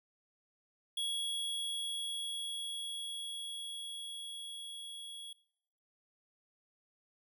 square tone with level ramp, 3336 Hz, G#7, 7 cents sharp, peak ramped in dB -34 to -45 dBFS, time 0.97-5.33 s, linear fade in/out 5 ms, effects noise-tail reverb RT60 0.8 s tail -23 dB re dry

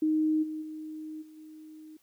sine tone with level steps, 311.1 Hz, D#4, in tune, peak -23 / -33 / -37 / -48 / -45 dBFS, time 0.02-1.97 s, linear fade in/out 5 ms, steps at 0.42 / 0.61 / 1.21 / 1.36 s, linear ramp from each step 20 ms, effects white hiss -68 dBFS RMS until 2.02 s

